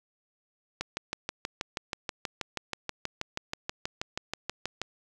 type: click train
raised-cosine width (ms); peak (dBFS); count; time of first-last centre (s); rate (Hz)
0.2; -14; 26; 0.81-4.816; 6.24
effects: none